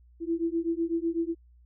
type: beating tone pair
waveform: sine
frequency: 329.6 / 337.6 Hz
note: E4 / E4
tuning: 0 / +41 cents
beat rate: 8 Hz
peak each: -29 dBFS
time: 0.2-1.35 s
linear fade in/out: 50 ms
effects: added 60 Hz sine -54 dBFS peak until 1.65 s